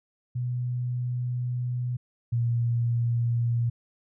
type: tone pair in turn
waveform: sine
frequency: 123.47 / 118.18 Hz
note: B2 / A#2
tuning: 0 / +24 cents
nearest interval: minor second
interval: 76 cents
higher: first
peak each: -26 / -22 dBFS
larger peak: second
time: 0.35-1.97 / 2.32-3.7 s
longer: first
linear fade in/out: 10 ms
effects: none